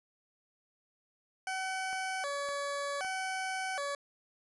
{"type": "tone with vibrato", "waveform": "20% pulse", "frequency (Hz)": 655, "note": "E5", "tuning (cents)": -11, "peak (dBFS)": -29, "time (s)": [1.47, 3.95], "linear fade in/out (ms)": 2, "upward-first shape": "square", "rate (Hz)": 0.65, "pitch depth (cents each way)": 250}
{"type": "click train", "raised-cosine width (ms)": 0.5, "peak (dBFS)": -33, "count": 3, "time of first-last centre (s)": [1.93, 3.047], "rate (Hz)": 1.79}
{"effects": ["resampled to 24000 Hz"]}